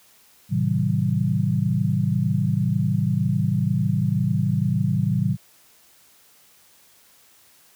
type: chord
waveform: sine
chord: A diminished seventh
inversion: none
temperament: just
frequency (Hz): 110 / 132 / 158.4 / 190.08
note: A2 / C3 / Eb3 / Gb3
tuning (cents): 0 / +16 / +31 / +47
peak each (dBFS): -24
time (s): 0.49-5.37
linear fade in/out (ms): 50
effects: white hiss -55 dBFS RMS until 7.75 s + high-pass 60 Hz 12 dB/octave